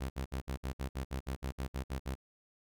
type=tone bursts; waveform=sawtooth; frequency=66.4 Hz; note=C2; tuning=26 cents sharp; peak=-31 dBFS; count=14; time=0-2.154 s; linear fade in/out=20 ms; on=100 ms; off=58 ms; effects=none